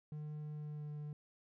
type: tone with pitch glide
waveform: triangle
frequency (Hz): 151 to 148.84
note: D3 to D3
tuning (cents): +48 to +24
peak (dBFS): -40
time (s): 0.12-1.13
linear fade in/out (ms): 2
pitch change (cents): -24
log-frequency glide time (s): 0.39-0.93
effects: none